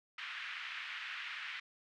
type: band-pass noise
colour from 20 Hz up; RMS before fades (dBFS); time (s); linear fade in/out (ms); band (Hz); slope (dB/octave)
white; -44; 0.18-1.6; 5; 1400 to 2800; 24
effects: none